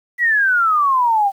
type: exponential sweep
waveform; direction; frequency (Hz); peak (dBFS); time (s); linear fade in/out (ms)
sine; down; 1975.5 to 770; -12; 0.18-1.32; 50
effects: 8-bit